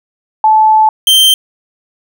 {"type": "tone pair in turn", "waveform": ["sine", "45% pulse"], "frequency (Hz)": [869, 3135], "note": ["A5", "G7"], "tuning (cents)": [-22, -1], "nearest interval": "octave + minor seventh", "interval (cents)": 2221, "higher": "second", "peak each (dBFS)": -4, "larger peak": "neither", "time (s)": [[0.44, 0.89], [1.07, 1.34]], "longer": "first", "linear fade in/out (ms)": 2, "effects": []}